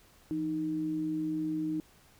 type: tone pair together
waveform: sine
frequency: 167.87 / 311.1 Hz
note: E3 / D#4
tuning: +32 / 0 cents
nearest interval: major seventh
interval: 1068 cents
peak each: -40 / -30 dBFS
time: 0.31-1.8 s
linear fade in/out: 0 ms
effects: pink hiss -61 dBFS RMS until 2.19 s